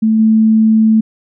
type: tone with level steps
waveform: sine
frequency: 220 Hz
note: A3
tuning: in tune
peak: -8 / -6 dBFS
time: 0.02-1.01 s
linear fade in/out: 10 ms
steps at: 0.19 s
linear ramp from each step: 5 ms
effects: none